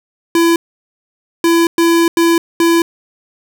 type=tone bursts at uneven times; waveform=square; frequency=335.7 Hz; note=E4; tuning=32 cents sharp; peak=-9 dBFS; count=5; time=0.35-0.56 / 1.44-1.67 / 1.78-2.08 / 2.17-2.38 / 2.6-2.82 s; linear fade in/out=2 ms; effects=none